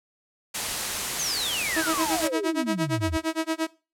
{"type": "noise", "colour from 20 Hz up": "white", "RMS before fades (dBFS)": -28, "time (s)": [0.54, 2.28], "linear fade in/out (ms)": 10}
{"type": "exponential sweep", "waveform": "sine", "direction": "down", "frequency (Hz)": [6645, 73.42], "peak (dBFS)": -27, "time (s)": [1.19, 3.17], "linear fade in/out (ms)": 5}
{"type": "tone with tremolo", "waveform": "sawtooth", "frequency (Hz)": 321.7, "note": "E4", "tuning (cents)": -42, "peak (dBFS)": -18, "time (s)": [1.76, 3.67], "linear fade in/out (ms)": 5, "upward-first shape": "sine", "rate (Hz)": 8.7, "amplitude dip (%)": 100}
{"effects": ["noise-tail reverb RT60 0.3 s tail -19 dB re dry", "low-pass 11000 Hz 12 dB/octave"]}